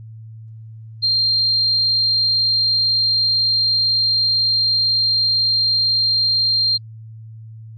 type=tone; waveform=sine; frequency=4186 Hz; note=C8; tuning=in tune; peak=-14 dBFS; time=1.02-6.78 s; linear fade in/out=20 ms; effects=added 111 Hz sine -34 dBFS peak until 7.77 s + Opus 48 kbps